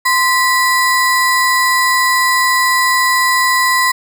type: ring-modulated tone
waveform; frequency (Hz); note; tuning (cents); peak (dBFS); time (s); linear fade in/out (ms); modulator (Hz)
square; 1499; F#6; +22; -8; 0.05-3.92; 10; 463
effects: none